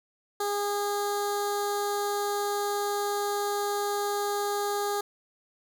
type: tone with notch filter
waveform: 15% pulse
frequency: 408.5 Hz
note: G#4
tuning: 29 cents flat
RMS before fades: -29 dBFS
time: 0.4-5.01 s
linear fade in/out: 5 ms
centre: 2300 Hz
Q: 0.82
effects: none